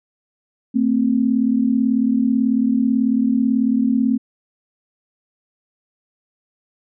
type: tone pair together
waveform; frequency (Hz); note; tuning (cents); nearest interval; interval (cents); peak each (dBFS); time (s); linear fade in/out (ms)
sine; 225 / 263.2; A3 / C4; +39 / +10; minor third; 271; -17; 0.74-4.18; 20
effects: none